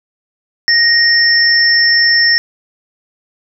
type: tone pair together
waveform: sine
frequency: 1864.7 / 5379 Hz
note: A#6 / E8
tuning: 0 / +34 cents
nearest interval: octave + tritone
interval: 1834 cents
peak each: -10 dBFS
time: 0.68-2.38 s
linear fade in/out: 0 ms
effects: none